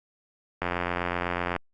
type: click train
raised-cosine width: 0.5 ms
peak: -12 dBFS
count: 84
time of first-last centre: 0.62-1.563 s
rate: 88 Hz
effects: Opus 48 kbps